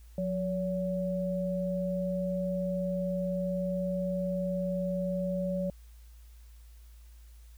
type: tone pair together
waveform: sine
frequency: 179.94 / 567 Hz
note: F#3 / C#5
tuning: -48 / +39 cents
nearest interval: octave + minor sixth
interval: 1987 cents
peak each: -31 / -32 dBFS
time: 0.18-5.7 s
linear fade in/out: 2 ms
effects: added 57 Hz sine -49 dBFS peak until 7.57 s + white hiss -65 dBFS RMS until 7.57 s